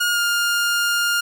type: tone with pitch glide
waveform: sawtooth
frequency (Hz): 1431 to 1409.7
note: F6 to F6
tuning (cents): +42 to +16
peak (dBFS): -14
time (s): 0-1.21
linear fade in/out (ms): 10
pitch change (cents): -26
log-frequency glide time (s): 0.12-0.19
effects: none